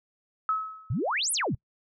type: tone with exponential decay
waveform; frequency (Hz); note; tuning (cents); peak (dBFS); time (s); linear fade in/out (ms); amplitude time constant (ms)
sine; 1289; E6; -39; -21; 0.49-1; 1; 110
type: exponential two-way sweep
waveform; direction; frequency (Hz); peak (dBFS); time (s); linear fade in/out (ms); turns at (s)
sine; up then down; 95.6 to 11580 to 95.6; -25; 0.9-1.55; 5; 1.32
effects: noise-tail reverb RT60 0.1 s tail -24 dB re dry